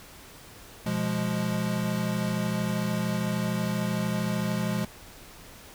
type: chord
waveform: square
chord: F diminished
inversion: second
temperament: equal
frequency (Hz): 123.47 / 174.61 / 207.7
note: Cb3 / F3 / Ab3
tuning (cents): 0 / 0 / 0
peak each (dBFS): -33 / -31 / -30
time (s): 0.86-4.85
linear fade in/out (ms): 5
effects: pink hiss -48 dBFS RMS until 5.74 s